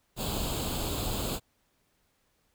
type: noise with comb filter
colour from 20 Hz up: pink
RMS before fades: -32 dBFS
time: 0.16-1.4 s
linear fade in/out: 50 ms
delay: 0.26 ms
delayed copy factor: +0.75
effects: pink hiss -72 dBFS RMS until 2.54 s